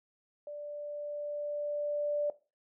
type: tone with level ramp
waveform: sine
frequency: 587.3 Hz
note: D5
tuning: in tune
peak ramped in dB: -39 to -27 dBFS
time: 0.47-2.3 s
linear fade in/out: 2 ms
effects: noise-tail reverb RT60 0.3 s tail -17 dB re dry